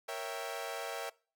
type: chord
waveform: sawtooth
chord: A# diminished seventh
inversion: none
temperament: equal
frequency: 466.2 / 554.4 / 659.3 / 784 Hz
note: A#4 / C#5 / E5 / G5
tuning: 0 / 0 / 0 / 0 cents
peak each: -40 / -40 / -38 / -40 dBFS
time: 0.08-1.1 s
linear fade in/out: 10 ms
effects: noise-tail reverb RT60 0.4 s tail -23 dB re dry